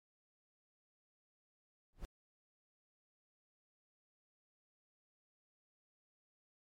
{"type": "noise with exponential growth", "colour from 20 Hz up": "brown", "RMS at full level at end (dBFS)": -39, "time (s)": [1.93, 2.05], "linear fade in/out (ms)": 0, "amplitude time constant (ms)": 26, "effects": ["MP3 64 kbps"]}